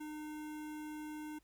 square tone with notch filter, 304.2 Hz, D#4, 39 cents flat, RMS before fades -45 dBFS, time 0-1.39 s, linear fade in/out 10 ms, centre 4500 Hz, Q 1.3, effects added 50 Hz sine -70 dBFS peak until 1.43 s + pink hiss -75 dBFS RMS until 1.43 s

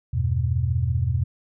sine chord, E minor, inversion none, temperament equal, 82.41 / 98 / 123.47 Hz, E2 / G2 / B2, 0 / 0 / 0 cents, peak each -24 / -26 / -23 dBFS, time 0.13-1.24 s, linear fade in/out 10 ms, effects none

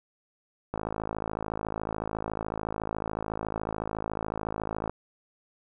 click train, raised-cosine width 1 ms, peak -17 dBFS, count 225, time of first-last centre 0.74-4.896 s, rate 53.9 Hz, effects none

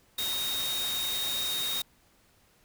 sine tone in noise, 3729 Hz, A#7, in tune, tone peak -30 dBFS, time 0.18-1.82 s, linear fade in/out 5 ms, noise white, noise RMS -35 dBFS, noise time 0.18-1.82 s, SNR +2 dB, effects pink hiss -64 dBFS RMS until 2.64 s

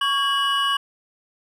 triangle tone cluster, 1119 / 1626 / 2934 Hz, C#6 / G#6 / F#7, +16 / -37 / -15 cents, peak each -20 / -25 / -21 dBFS, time 0.01-0.77 s, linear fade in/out 5 ms, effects none

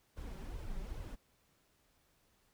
brown noise with flanger, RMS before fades -43 dBFS, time 0.16-1.16 s, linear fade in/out 20 ms, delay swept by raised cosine 1.9 to 5.2 ms, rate 2.4 Hz, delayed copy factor +0.6, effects pink hiss -73 dBFS RMS until 2.53 s

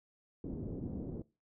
white low-pass noise, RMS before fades -41 dBFS, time 0.44-1.22 s, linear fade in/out 2 ms, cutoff 360 Hz, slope 24 dB/octave, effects noise-tail reverb RT60 0.3 s tail -22 dB re dry

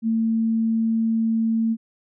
sine tone, 225.1 Hz, A3, 40 cents sharp, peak -18 dBFS, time 0.02-1.77 s, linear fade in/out 50 ms, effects none

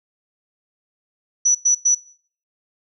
sine tone bursts, 5920 Hz, F#8, in tune, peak -12 dBFS, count 3, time 1.45-1.95 s, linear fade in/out 10 ms, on 100 ms, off 100 ms, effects noise-tail reverb RT60 0.5 s tail -21 dB re dry

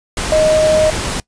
sine tone in noise, 622.3 Hz, D#5, in tune, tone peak -9 dBFS, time 0.32-0.9 s, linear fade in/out 2 ms, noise pink, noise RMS -20 dBFS, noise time 0.17-1.2 s, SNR +8 dB, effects noise-tail reverb RT60 0.1 s tail -22 dB re dry + resampled to 22050 Hz

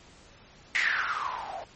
violet noise with low-pass filter sweep, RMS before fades -30 dBFS, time 0.75-1.64 s, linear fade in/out 0 ms, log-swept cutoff 2100 to 650 Hz, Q 9.3, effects pink hiss -54 dBFS RMS until 1.75 s + MP3 32 kbps

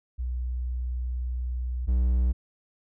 sine / triangle tone pair in turn, 61.74 / 61.74 Hz, B1 / B1, 0 / 0 cents, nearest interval unison, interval 0 cents, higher neither, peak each -27 / -18 dBFS, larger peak second, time 0.18-1.87 / 1.87-2.33 s, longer first, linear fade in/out 20 ms, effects none

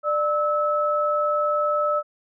sine tone pair together, 595 / 1300 Hz, D5 / E6, +22 / -24 cents, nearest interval octave + major second, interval 1354 cents, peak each -22 dBFS, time 0.03-2.03 s, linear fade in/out 50 ms, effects none

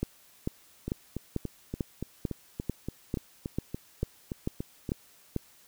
two click trains, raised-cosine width 3 ms, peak -20 / -16 dBFS, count 15 / 13, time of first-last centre 0.88-4.891 / 0.03-5.363 s, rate 3.49 / 2.25 Hz, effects white hiss -59 dBFS RMS until 5.67 s

